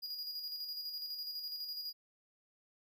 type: tone with tremolo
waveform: square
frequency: 4873 Hz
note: D#8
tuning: 37 cents flat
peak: -39 dBFS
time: 0.02-1.93 s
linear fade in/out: 20 ms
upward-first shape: square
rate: 12 Hz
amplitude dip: 40%
effects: none